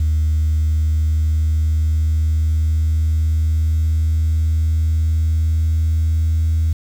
sine tone with pitch glide, 77.78 to 80.52 Hz, D#2 to E2, 0 to -40 cents, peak -12 dBFS, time 0-6.73 s, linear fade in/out 5 ms, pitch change +60 cents, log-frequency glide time 0.34-6.44 s, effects tanh soft clip ceiling -11 dBFS + 7-bit

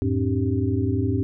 sine tone cluster, 88.9 / 108.4 / 267.4 / 299.1 / 390.3 Hz, F2 / A2 / C4 / D4 / G4, +31 / -25 / +38 / +32 / -8 cents, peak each -26 / -24 / -25 / -30 / -29 dBFS, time 0.02-1.23 s, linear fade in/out 0 ms, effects none

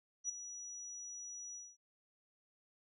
sine tone with ADSR envelope, 5850 Hz, F#8, 21 cents flat, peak -33 dBFS, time 0.24-1.77 s, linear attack 53 ms, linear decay 7 ms, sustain -12 dB, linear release 220 ms, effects none

